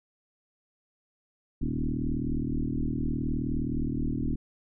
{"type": "tone with frequency modulation", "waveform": "sine", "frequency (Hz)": 135.5, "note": "C#3", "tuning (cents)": -39, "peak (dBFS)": -26, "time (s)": [1.61, 4.36], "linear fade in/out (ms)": 10, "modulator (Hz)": 39.3, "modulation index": 4.4, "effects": []}